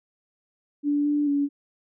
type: tone with pitch steps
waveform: sine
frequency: 290.2 / 293.1 / 284.7 Hz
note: D4 / D4 / C#4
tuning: -21 / -3 / +46 cents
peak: -20 dBFS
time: 0.83-1.49 s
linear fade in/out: 50 ms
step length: 220 ms
effects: none